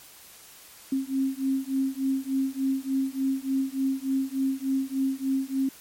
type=beating tone pair; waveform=sine; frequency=266.3 / 269.7 Hz; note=C4 / C#4; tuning=+31 / -47 cents; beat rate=3.4 Hz; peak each=-27 / -27 dBFS; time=0.92-5.69 s; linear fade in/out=5 ms; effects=white hiss -49 dBFS RMS until 5.8 s + MP3 64 kbps